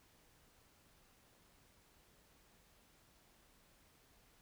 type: silence
effects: pink hiss -69 dBFS RMS until 4.41 s